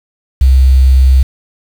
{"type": "tone with quantisation", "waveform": "sine", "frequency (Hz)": 65.5, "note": "C2", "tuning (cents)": 2, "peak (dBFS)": -3, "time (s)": [0.41, 1.23], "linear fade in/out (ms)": 5, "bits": 5, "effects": []}